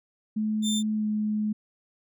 sine tone with pitch glide, 215.1 to 212.6 Hz, A3 to G#3, -39 to +41 cents, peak -24 dBFS, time 0.36-1.53 s, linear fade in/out 10 ms, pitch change -20 cents, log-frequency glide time 0.95-1.06 s
25% pulse tone, 3574 Hz, A7, 26 cents sharp, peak -24 dBFS, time 0.62-0.83 s, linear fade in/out 50 ms
effects none

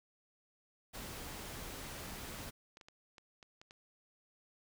pink noise, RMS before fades -46 dBFS, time 0.93-2.51 s, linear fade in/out 20 ms
clicks, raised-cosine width 0.2 ms, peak -37 dBFS, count 8, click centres 2.286 / 2.771 / 2.812 / 2.885 / 3.182 / 3.428 / 3.615 / 3.709 s
effects none

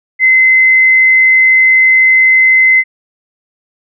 sine tone, 2054 Hz, C7, 33 cents flat, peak -4 dBFS, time 0.19-2.84 s, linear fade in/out 50 ms, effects none

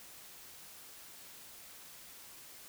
silence, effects white hiss -53 dBFS RMS until 2.68 s

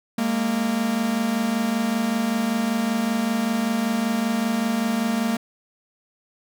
45% pulse tone pair together, 205.6 / 230.8 Hz, G#3 / A#3, -17 / -17 cents, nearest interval major second, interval 200 cents, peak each -26 / -22 dBFS, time 0.18-5.37 s, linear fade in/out 5 ms, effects none

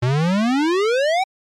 square exponential sweep, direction up, 118.2 to 786 Hz, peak -16 dBFS, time 0.02-1.24 s, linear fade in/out 10 ms, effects low-pass 5000 Hz 12 dB/octave + MP3 96 kbps

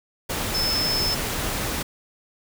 sine tone in noise, 5250 Hz, E8, 8 cents flat, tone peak -22 dBFS, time 0.54-1.15 s, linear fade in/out 10 ms, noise pink, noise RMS -27 dBFS, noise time 0.29-1.83 s, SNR +2 dB, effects none

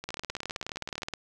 two click trains, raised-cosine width 0.2 ms, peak -16 / -21 dBFS, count 21 / 16, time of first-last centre 0.09-1.137 / 0.04-1.02 s, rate 19.1 / 15.3 Hz, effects none

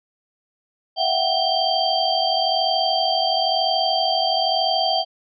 sine tone cluster, 658 / 731 / 772 / 3171 / 4645 Hz, E5 / F#5 / G5 / G7 / D8, -3 / -21 / -27 / +19 / -20 cents, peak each -24 dBFS, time 0.96-5.05 s, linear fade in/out 50 ms, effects none

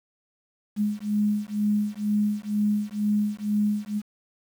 sine beating tone pair, 207.7 / 209.8 Hz, G#3 / G#3, 0 / +18 cents, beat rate 2.1 Hz, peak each -25 dBFS, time 0.76-4.02 s, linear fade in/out 50 ms, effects 8-bit

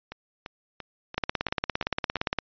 two click trains, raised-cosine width 0.3 ms, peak -21 / -9 dBFS, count 7 / 22, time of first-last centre 0.12-2.168 / 1.18-2.387 s, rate 2.93 / 17.4 Hz, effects resampled to 11025 Hz

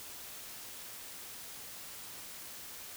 silence, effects white hiss -47 dBFS RMS until 2.96 s

